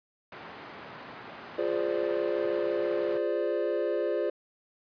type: band-pass noise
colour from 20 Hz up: white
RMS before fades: -45 dBFS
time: 0.32-3.18 s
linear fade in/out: 2 ms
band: 130 to 1500 Hz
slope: 12 dB/octave
type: chord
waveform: triangle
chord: D half-diminished seventh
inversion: first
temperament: equal with one note detuned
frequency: 349.2 / 415.3 / 521.4 / 587.3 Hz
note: F4 / Ab4 / C5 / D5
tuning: 0 / 0 / -6 / 0 cents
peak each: -30 dBFS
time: 1.58-4.3 s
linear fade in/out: 5 ms
effects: resampled to 11025 Hz